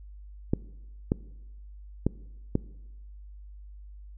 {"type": "clicks", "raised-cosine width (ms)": 3, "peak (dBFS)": -10, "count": 4, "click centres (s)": [0.535, 1.119, 2.066, 2.554], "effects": ["noise-tail reverb RT60 1.0 s tail -21 dB re dry", "added 50 Hz sine -43 dBFS peak until 4.17 s"]}